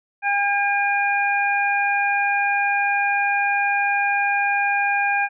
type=harmonic tone; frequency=807 Hz; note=G#5; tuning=50 cents flat; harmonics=1 / 2 / 3; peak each=-21 / -22 / -23 dBFS; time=0.22-5.29 s; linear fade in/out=50 ms; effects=none